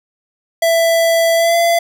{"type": "tone with pitch glide", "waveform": "square", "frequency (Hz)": [664, 679.1], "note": ["E5", "F5"], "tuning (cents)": [12, -49], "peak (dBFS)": -11, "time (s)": [0.62, 1.79], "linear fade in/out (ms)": 5, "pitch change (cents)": 39, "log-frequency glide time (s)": [1.35, 1.56], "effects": []}